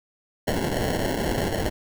white noise with sample-and-hold, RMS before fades -25 dBFS, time 0.47-1.7 s, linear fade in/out 10 ms, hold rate 1225 Hz, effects none

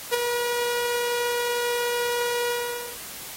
sawtooth tone with ADSR envelope, 481.1 Hz, B4, 45 cents flat, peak -13 dBFS, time 0.11-2.98 s, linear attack 33 ms, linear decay 8 ms, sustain -7 dB, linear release 500 ms, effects white hiss -38 dBFS RMS until 3.36 s + AAC 48 kbps

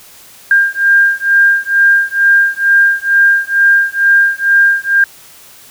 sine beating tone pair, 1600 / 1602.2 Hz, G6 / G6, +35 / +37 cents, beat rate 2.2 Hz, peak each -10 dBFS, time 0.51-5.04 s, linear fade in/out 2 ms, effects white hiss -39 dBFS RMS until 5.7 s

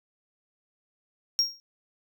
triangle tone with exponential decay, 5580 Hz, F8, 2 cents flat, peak -15 dBFS, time 1.39-1.6 s, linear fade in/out 0 ms, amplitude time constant 44 ms, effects tanh soft clip ceiling -13 dBFS

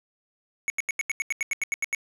square tone bursts, 2217 Hz, C#7, in tune, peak -24 dBFS, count 13, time 0.68-1.948 s, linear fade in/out 0 ms, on 20 ms, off 84 ms, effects low-pass 11000 Hz 12 dB/octave

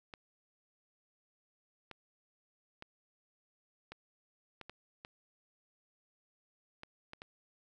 clicks, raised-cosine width 0.3 ms, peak -30 dBFS, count 10, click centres 0.138 / 1.913 / 2.824 / 3.92 / 4.613 / 4.696 / 5.049 / 6.834 / 7.134 / 7.219 s, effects none

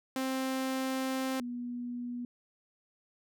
sawtooth / sine tone pair in turn, 263 / 243 Hz, C4 / B3, +9 / -28 cents, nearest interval minor second, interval 137 cents, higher first, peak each -27 / -35 dBFS, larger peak first, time 0.16-1.4 / 1.4-2.25 s, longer first, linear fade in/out 2 ms, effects none

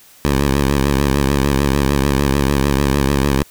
10% pulse tone with vibrato, 69.4 Hz, C#2, 3 cents sharp, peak -5 dBFS, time 0.25-3.43 s, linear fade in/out 0 ms, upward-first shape sine, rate 6.7 Hz, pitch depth 78 cents each way, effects white hiss -46 dBFS RMS until 3.5 s

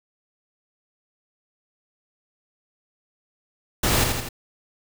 pink noise with echo, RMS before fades -21 dBFS, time 3.83-4.04 s, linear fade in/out 5 ms, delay 83 ms, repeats 3, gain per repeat -4 dB, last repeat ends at 4.289 s, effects none

